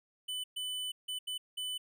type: tone bursts at uneven times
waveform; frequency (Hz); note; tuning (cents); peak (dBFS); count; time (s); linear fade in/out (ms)
square; 3000; F#7; +23; -36; 5; 0.28-0.44 / 0.56-0.92 / 1.08-1.19 / 1.27-1.38 / 1.57-1.78; 10
effects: none